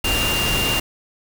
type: tone in noise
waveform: sine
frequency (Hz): 2794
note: F7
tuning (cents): 0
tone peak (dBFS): -21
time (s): 0.04-0.8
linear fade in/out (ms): 5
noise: pink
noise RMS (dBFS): -22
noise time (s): 0.04-0.8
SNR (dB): -2
effects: none